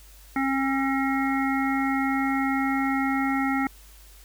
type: harmonic tone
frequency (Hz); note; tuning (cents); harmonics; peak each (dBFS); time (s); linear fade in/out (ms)
270.2; C#4; -44; 1 / 3 / 5 / 7 / 8; -24 / -29 / -31 / -32 / -33; 0.36-3.67; 2
effects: added 50 Hz sine -48 dBFS peak until 4.24 s + white hiss -53 dBFS RMS until 4.24 s